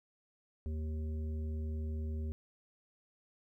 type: harmonic tone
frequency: 77.78 Hz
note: D#2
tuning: in tune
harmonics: 1 / 3 / 5 / 7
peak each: -35 / -46 / -51 / -61 dBFS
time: 0.66-2.32 s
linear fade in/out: 0 ms
effects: 13-bit